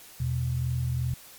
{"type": "tone pair together", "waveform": "sine", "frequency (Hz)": [82.7, 125.39], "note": ["E2", "B2"], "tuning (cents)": [6, 27], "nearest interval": "perfect fifth", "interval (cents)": 721, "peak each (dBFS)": [-31, -26], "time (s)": [0.2, 1.14], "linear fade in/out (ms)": 5, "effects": ["white hiss -49 dBFS RMS until 1.38 s", "MP3 96 kbps"]}